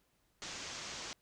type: low-pass noise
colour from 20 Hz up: white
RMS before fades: -45 dBFS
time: 0.42-1.13 s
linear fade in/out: 0 ms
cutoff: 7000 Hz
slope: 48 dB/octave
effects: pink hiss -75 dBFS RMS until 1.21 s